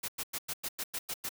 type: noise bursts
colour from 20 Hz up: white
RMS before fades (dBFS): -36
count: 9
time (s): 0.03-1.292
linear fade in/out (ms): 10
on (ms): 54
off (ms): 97
effects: none